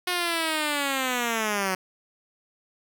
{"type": "linear sweep", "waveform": "5% pulse", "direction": "down", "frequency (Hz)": [363, 184], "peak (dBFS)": -13, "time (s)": [0.07, 1.75], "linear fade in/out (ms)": 5, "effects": []}